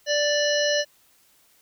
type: harmonic tone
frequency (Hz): 587.3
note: D5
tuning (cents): 0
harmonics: 1 / 3 / 5 / 7 / 9 / 10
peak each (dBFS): -22 / -27 / -29 / -30 / -32 / -32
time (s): 0.06-0.85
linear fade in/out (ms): 50
effects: white hiss -60 dBFS RMS until 1.61 s